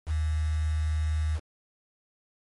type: tone with quantisation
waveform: sine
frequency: 77.78 Hz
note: D#2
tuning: in tune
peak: -24 dBFS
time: 0.06-1.4 s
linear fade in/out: 50 ms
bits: 7
effects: MP3 48 kbps